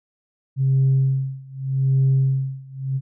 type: tone with tremolo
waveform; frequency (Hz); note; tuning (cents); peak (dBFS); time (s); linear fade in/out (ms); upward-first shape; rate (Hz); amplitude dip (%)
sine; 134; C3; +42; -12; 0.56-3.01; 50; sine; 0.83; 95
effects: tanh soft clip ceiling -11 dBFS